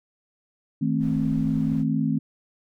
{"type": "chord", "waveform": "sine", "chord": "A diminished", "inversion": "second", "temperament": "just", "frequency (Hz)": [158.4, 220, 264], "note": ["Eb3", "A3", "C4"], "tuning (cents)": [31, 0, 16], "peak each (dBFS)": -25, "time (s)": [0.81, 2.19], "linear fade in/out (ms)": 10}
{"type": "noise", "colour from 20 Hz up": "brown", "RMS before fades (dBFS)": -39, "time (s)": [0.99, 1.85], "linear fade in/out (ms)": 50}
{"effects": []}